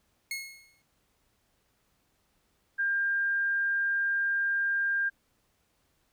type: tone with exponential decay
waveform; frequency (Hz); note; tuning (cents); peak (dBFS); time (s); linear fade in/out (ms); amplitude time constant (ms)
sawtooth; 2169; C#7; -38; -27; 0.31-0.82; 2; 110
type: tone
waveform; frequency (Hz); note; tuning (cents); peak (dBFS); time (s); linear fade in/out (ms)
sine; 1600; G6; +35; -25; 2.78-5.1; 20
effects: pink hiss -72 dBFS RMS until 6.12 s